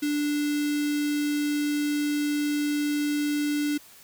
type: tone with notch filter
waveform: square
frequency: 293.7 Hz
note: D4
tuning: in tune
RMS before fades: -26 dBFS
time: 0.02-3.78 s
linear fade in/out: 10 ms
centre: 900 Hz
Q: 0.98
effects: white hiss -51 dBFS RMS until 4.03 s